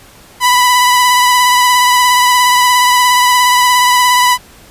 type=tone with vibrato; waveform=sawtooth; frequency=991 Hz; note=B5; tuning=6 cents sharp; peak=-3 dBFS; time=0.4-4.38 s; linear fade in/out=50 ms; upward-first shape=triangle; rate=17 Hz; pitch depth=28 cents each way; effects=pink hiss -40 dBFS RMS until 4.7 s + resampled to 32000 Hz